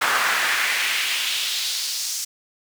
brown noise with high-pass filter sweep, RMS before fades -23 dBFS, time 0.01-2.25 s, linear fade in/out 10 ms, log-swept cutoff 1200 to 6100 Hz, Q 1.9, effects none

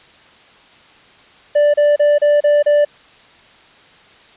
triangle tone bursts, 587.3 Hz, D5, in tune, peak -7 dBFS, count 6, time 1.55-2.85 s, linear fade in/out 10 ms, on 190 ms, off 32 ms, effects white hiss -46 dBFS RMS until 4.36 s + resampled to 8000 Hz

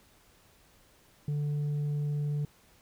sine tone with tanh clipping, 146.83 Hz, D3, in tune, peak -29 dBFS, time 1.28-2.45 s, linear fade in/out 2 ms, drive 3 dB, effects pink hiss -62 dBFS RMS until 2.81 s

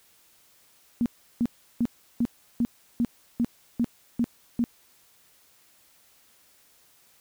sine tone bursts, 237.4 Hz, A#3, 32 cents sharp, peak -20 dBFS, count 10, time 1.01-4.64 s, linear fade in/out 0 ms, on 48 ms, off 350 ms, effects white hiss -60 dBFS RMS until 7.2 s

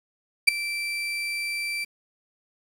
35% pulse tone with ADSR envelope, 2340 Hz, D7, 7 cents flat, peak -7 dBFS, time 0.47-1.85 s, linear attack 15 ms, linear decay 6 ms, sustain -18 dB, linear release 16 ms, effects low-pass 11000 Hz 12 dB/octave + 8-bit

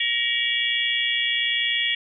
sine tone cluster, 1887 / 2296 / 2840 / 3269 / 3390 Hz, A#6 / D7 / F7 / G#7 / G#7, +21 / -40 / +28 / -28 / +35 cents, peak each -27 dBFS, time 0-1.95 s, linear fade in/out 5 ms, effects none

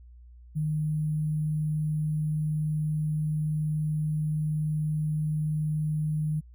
sine tone with sample-and-hold, 153.5 Hz, D#3, 23 cents flat, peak -25 dBFS, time 0.55-6.41 s, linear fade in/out 20 ms, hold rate 11025 Hz, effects added 60 Hz sine -47 dBFS peak until 6.54 s

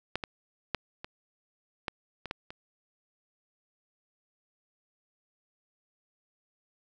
clicks, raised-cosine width 0.3 ms, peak -14 / -18 / -12 / -23 / -15 / -22 / -17 / -26 dBFS, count 8, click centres 0.156 / 0.238 / 0.747 / 1.045 / 1.882 / 2.257 / 2.311 / 2.505 s, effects none

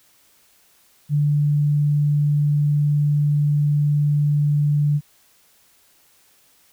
sine tone, 146.83 Hz, D3, in tune, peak -15 dBFS, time 1.09-5.01 s, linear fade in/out 50 ms, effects white hiss -57 dBFS RMS until 6.72 s

